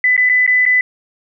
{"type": "tone with dropouts", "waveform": "sine", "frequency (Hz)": 2000, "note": "B6", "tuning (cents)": 21, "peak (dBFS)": -9, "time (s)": [0.04, 0.81], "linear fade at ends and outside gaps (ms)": 2, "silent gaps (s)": [[0.166, 0.177], [0.291, 0.296], [0.465, 0.476], [0.654, 0.662]], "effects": []}